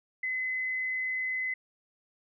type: tone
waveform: sine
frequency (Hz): 2032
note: B6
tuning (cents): +49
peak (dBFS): -29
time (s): 0.23-1.54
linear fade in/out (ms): 5
effects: none